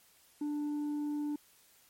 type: tone with tanh clipping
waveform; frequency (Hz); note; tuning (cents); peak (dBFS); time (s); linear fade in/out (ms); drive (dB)
sine; 294.9; D4; +7; -33; 0.41-1.36; 5; 3
effects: white hiss -64 dBFS RMS until 1.89 s + MP3 64 kbps